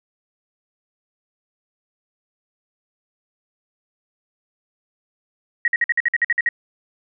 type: tone bursts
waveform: sine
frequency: 1892 Hz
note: A#6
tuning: 25 cents sharp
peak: -14 dBFS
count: 11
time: 5.65-6.489 s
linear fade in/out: 2 ms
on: 29 ms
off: 52 ms
effects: none